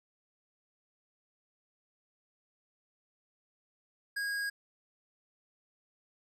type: tone with tanh clipping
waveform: sine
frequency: 1638 Hz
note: G#6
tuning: 24 cents flat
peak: -34 dBFS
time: 4.16-4.5 s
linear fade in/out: 10 ms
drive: 16 dB
effects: none